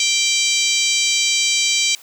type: harmonic tone with a mistuned harmonic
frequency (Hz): 784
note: G5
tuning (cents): 0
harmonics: 3 / 4 / 5 / 6 / 7 / 8 / 9 / 10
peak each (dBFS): -21 / -22 / -23 / -24 / -24 / -25 / -26 / -26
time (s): 0-1.95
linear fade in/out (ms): 2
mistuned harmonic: 7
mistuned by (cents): +54
effects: white hiss -44 dBFS RMS until 2.02 s + high-pass 400 Hz 12 dB/octave